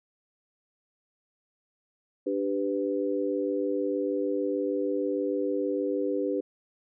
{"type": "chord", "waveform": "sine", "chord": "G major", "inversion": "second", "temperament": "equal with one note detuned", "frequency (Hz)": [293.7, 392, 498.5], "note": ["D4", "G4", "B4"], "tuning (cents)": [0, 0, 16], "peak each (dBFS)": -30, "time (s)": [2.26, 6.41], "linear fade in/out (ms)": 10, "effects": []}